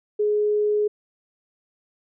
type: tone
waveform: sine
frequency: 419.2 Hz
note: G#4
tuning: 16 cents sharp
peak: -18 dBFS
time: 0.19-0.88 s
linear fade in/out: 10 ms
effects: none